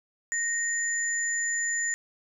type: tone pair together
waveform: sine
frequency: 1861 / 7026 Hz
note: A#6 / A8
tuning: -3 / -3 cents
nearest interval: octave + major seventh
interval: 2300 cents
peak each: -28 / -29 dBFS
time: 0.32-1.94 s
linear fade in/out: 0 ms
effects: none